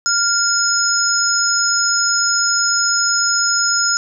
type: tone cluster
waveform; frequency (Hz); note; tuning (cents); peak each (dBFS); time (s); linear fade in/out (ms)
sine; 1404 / 5160 / 6730; F6 / E8 / G#8; +9 / -38 / +22; -18; 0.06-3.97; 0
effects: none